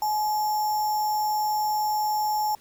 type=tone with sample-and-hold; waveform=sine; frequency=850 Hz; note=G#5; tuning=40 cents sharp; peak=-22 dBFS; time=0.02-2.55 s; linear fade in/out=2 ms; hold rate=6300 Hz; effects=pink hiss -56 dBFS RMS until 2.6 s